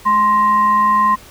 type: tone with frequency modulation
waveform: sine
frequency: 1046.5 Hz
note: C6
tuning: in tune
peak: -10 dBFS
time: 0.05-1.16 s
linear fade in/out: 20 ms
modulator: 836 Hz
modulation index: 0.37
effects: pink hiss -41 dBFS RMS until 1.3 s